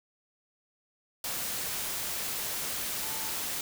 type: tone in noise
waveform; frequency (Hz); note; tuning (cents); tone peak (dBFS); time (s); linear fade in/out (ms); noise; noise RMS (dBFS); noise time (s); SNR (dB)
sine; 880; A5; 0; -45; 3.03-3.3; 2; white; -34; 1.24-3.61; -14
effects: none